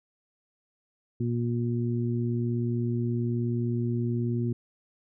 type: harmonic tone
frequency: 118.9 Hz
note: A#2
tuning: 35 cents sharp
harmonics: 1 / 2 / 3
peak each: -27 / -30 / -34 dBFS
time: 1.2-4.53 s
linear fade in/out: 5 ms
effects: none